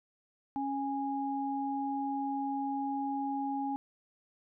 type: tone pair together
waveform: sine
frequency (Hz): 275.3 / 825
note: C#4 / G#5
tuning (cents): -12 / -12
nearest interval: octave + perfect fifth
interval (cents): 1900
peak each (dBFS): -34 / -34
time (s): 0.56-3.76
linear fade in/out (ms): 0
effects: none